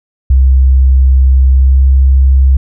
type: tone with pitch glide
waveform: sine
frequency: 65.6 to 66.48 Hz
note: C2 to C2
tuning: +5 to +28 cents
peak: -3 dBFS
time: 0.3-2.57 s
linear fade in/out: 5 ms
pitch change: +23 cents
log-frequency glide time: 1.51-1.82 s
effects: none